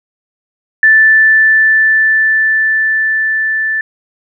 sine tone with level ramp, 1760 Hz, A6, in tune, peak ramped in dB -3 to -12 dBFS, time 0.83-3.81 s, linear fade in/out 2 ms, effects none

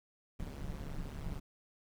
brown noise with amplitude modulation, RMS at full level -37 dBFS, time 0.39-1.4 s, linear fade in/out 10 ms, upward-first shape sine, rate 143 Hz, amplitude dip 90%, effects none

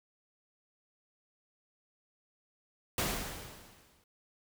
pink noise with exponential decay, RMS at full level -30 dBFS, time 2.98-4.04 s, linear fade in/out 2 ms, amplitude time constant 230 ms, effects none

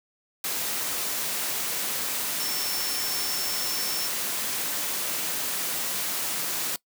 sine tone in noise, 5390 Hz, E8, 38 cents sharp, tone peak -32 dBFS, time 2.4-4.07 s, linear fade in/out 2 ms, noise white, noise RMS -29 dBFS, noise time 0.44-6.76 s, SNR -6 dB, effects noise-tail reverb RT60 0.1 s tail -22 dB re dry + high-pass 150 Hz 12 dB/octave

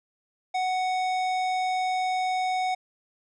sine tone with tanh clipping, 742 Hz, F#5, 5 cents sharp, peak -26 dBFS, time 0.54-2.75 s, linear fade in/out 10 ms, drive 16 dB, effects resampled to 22050 Hz

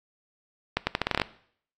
accelerating click train, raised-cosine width 0.3 ms, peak -7 dBFS, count 10, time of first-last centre 0.77-1.217 s, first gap 100 ms, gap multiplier 0.81, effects noise-tail reverb RT60 0.6 s tail -19 dB re dry + AAC 48 kbps

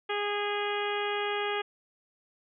harmonic tone, 411.4 Hz, G#4, 16 cents flat, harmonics 1 / 2 / 3 / 4 / 5 / 6 / 7 / 8, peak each -32 / -35 / -37 / -38 / -39 / -40 / -40 / -41 dBFS, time 0.09-1.62 s, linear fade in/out 10 ms, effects none

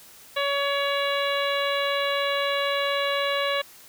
harmonic tone, 563 Hz, C#5, 27 cents sharp, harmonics 1 / 2 / 3 / 4 / 5 / 6 / 7, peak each -26 / -29 / -31 / -32 / -33 / -34 / -34 dBFS, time 0.36-3.62 s, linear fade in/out 10 ms, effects white hiss -49 dBFS RMS until 3.88 s

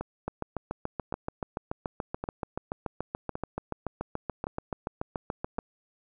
two click trains, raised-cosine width 1 ms, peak -17 / -19 dBFS, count 38 / 6, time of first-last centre 0.28-5.588 / 0.01-5.584 s, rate 6.97 / 0.897 Hz, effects none

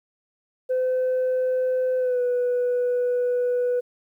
sine tone with pitch glide, 511 to 492.2 Hz, C5 to B4, -41 to -6 cents, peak -18 dBFS, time 0.69-3.81 s, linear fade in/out 20 ms, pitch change -65 cents, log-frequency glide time 1.98-2.21 s, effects tanh soft clip ceiling -18 dBFS + 10-bit

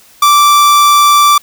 45% pulse tone, 1169 Hz, D6, 8 cents flat, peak -4 dBFS, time 0.22-1.38 s, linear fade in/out 5 ms, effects white hiss -43 dBFS RMS until 1.42 s

